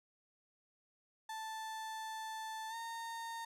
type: tone with pitch glide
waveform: 35% pulse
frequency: 880 to 918.4 Hz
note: A5 to A#5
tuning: 0 to -26 cents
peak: -40 dBFS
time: 1.29-3.45 s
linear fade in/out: 5 ms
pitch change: +74 cents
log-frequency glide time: 2.69-2.75 s
effects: low-pass 12000 Hz 12 dB/octave